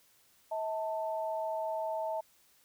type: tone pair together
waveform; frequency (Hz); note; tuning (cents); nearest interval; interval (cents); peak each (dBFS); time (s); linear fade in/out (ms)
sine; 642.1 / 887; E5 / A5; -46 / +14; tritone; 560; -34 / -36; 0.51-2.21; 10
effects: white hiss -66 dBFS RMS until 2.64 s